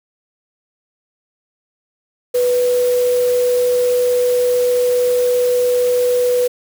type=tone in noise; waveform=sine; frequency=493.5 Hz; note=B4; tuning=1 cent flat; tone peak=-12 dBFS; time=2.34-6.48 s; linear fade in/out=10 ms; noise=white; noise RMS=-30 dBFS; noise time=2.34-6.48 s; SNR=+15 dB; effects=none